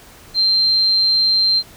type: tone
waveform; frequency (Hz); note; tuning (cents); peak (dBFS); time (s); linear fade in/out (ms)
sine; 4149; C8; -15; -12; 0.34-1.63; 50
effects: pink hiss -43 dBFS RMS until 1.76 s